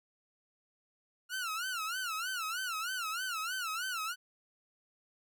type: tone with vibrato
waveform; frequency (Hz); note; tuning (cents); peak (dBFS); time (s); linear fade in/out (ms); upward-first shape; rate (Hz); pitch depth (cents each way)
sawtooth; 1396.9; F6; 0; -31; 1.29-4.16; 50; sine; 3.2; 170
effects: none